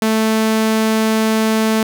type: tone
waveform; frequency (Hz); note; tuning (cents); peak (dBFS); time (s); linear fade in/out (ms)
sawtooth; 220; A3; 0; -9; 0.02-1.83; 2
effects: none